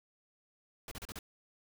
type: noise bursts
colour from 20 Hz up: pink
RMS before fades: -44 dBFS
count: 5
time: 0.88-1.19 s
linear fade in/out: 2 ms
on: 34 ms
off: 35 ms
effects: none